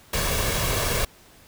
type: noise with comb filter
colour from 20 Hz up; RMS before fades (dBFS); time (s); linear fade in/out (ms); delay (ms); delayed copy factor
pink; -24; 0.13-1.05; 5; 1.8; +0.5
effects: pink hiss -52 dBFS RMS until 1.47 s